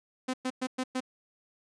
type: tone bursts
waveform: sawtooth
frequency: 256.9 Hz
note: C4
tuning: 32 cents flat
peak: -25 dBFS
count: 5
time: 0.28-1.005 s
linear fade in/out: 10 ms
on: 57 ms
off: 110 ms
effects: resampled to 22050 Hz